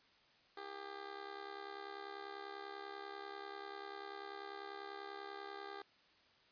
15% pulse tone with amplitude modulation, 400 Hz, G4, 35 cents sharp, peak -37 dBFS, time 0.57-5.82 s, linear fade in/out 5 ms, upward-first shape sine, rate 70.2 Hz, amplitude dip 75%, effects white hiss -69 dBFS RMS until 6.51 s + resampled to 11025 Hz

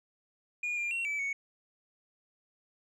sine tone with pitch steps, 2437 / 2399 / 2732 / 2306 / 2223 Hz, D#7 / D7 / F7 / D7 / C#7, -37 / +36 / -39 / -32 / +4 cents, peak -28 dBFS, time 0.63-1.33 s, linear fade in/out 5 ms, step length 140 ms, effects tanh soft clip ceiling -30 dBFS

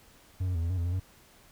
triangle tone with pitch steps, 92.5 / 90.9 / 82.4 / 84.5 / 92.6 / 85.2 / 88.1 / 93.1 Hz, F#2 / F#2 / E2 / E2 / F#2 / F2 / F2 / F#2, 0 / -30 / 0 / +43 / +2 / -42 / +16 / +11 cents, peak -25 dBFS, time 0.4-1 s, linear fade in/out 10 ms, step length 75 ms, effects pink hiss -58 dBFS RMS until 1.51 s

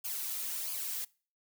blue noise with flanger, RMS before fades -37 dBFS, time 0.04-1.05 s, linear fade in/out 10 ms, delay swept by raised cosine 0.52 to 2.72 ms, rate 1.5 Hz, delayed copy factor -0.6, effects noise-tail reverb RT60 0.4 s tail -24 dB re dry

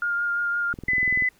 sine tone with vibrato, 1410 Hz, F6, 16 cents sharp, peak -22 dBFS, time 0.02-0.73 s, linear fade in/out 2 ms, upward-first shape triangle, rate 5.8 Hz, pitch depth 16 cents each way
click train, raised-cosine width 3 ms, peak -23 dBFS, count 11, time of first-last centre 0.74-1.223 s, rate 20.7 Hz
sine tone, 2008 Hz, B6, 28 cents sharp, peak -19 dBFS, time 0.88-1.29 s, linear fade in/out 5 ms
effects pink hiss -60 dBFS RMS until 1.39 s

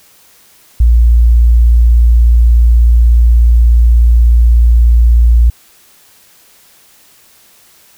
sine tone, 58.27 Hz, A#1, in tune, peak -3 dBFS, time 0.8-5.5 s, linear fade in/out 5 ms, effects white hiss -45 dBFS RMS until 7.97 s

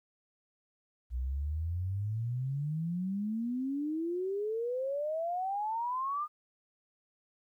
sine exponential sweep, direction up, 59.6 to 1231 Hz, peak -31 dBFS, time 1.1-6.28 s, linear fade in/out 50 ms, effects 12-bit

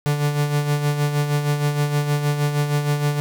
45% pulse tone with tremolo, 146.3 Hz, D3, 6 cents flat, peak -16 dBFS, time 0.06-3.2 s, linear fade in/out 0 ms, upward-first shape sine, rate 6.4 Hz, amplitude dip 55%, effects none

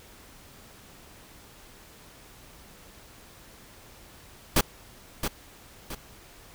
pink noise with echo, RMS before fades -20 dBFS, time 4.56-4.61 s, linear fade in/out 5 ms, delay 670 ms, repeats 2, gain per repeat -8 dB, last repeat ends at 5.95 s, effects pink hiss -51 dBFS RMS until 6.54 s

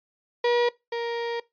35% pulse tone pair in turn, 480 / 468.5 Hz, B4 / A#4, -49 / +9 cents, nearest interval unison, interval 42 cents, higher first, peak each -18 / -25 dBFS, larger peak first, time 0.44-0.69 / 0.92-1.4 s, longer second, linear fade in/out 5 ms, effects noise-tail reverb RT60 0.2 s tail -21 dB re dry + resampled to 11025 Hz

